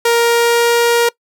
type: tone with pitch glide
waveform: sawtooth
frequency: 468.5 to 471.5 Hz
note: A#4 to A#4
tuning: +9 to +20 cents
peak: -6 dBFS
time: 0.05-1.09 s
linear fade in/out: 5 ms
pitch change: +11 cents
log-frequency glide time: 0.16-0.74 s
effects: noise-tail reverb RT60 0.1 s tail -22 dB re dry